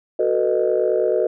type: chord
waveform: sine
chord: B dominant seventh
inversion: second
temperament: just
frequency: 370.4 / 444.5 / 493.9 / 617.4 Hz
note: F#4 / A4 / B4 / D#5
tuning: +2 / +18 / 0 / -14 cents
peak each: -21 dBFS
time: 0.19-1.27 s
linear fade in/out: 5 ms
effects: tanh soft clip ceiling -7 dBFS